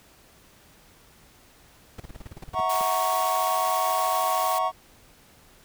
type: noise bursts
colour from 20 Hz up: brown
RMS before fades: -37 dBFS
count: 12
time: 1.98-2.606 s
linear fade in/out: 5 ms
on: 21 ms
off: 34 ms
type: chord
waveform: triangle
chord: F# dominant seventh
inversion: third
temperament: equal with one note detuned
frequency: 646.4 / 740 / 932.3 / 1108.7 Hz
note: E5 / F#5 / A#5 / C#6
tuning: -34 / 0 / 0 / 0 cents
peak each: -28 / -25 / -28 / -24 dBFS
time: 2.53-4.72 s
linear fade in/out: 50 ms
type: high-pass noise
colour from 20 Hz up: white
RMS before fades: -34 dBFS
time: 2.69-4.59 s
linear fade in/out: 10 ms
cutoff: 350 Hz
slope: 48 dB/octave
type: clicks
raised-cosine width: 1 ms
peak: -24 dBFS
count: 2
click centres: 2.808 / 2.813 s
effects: pink hiss -55 dBFS RMS until 5.64 s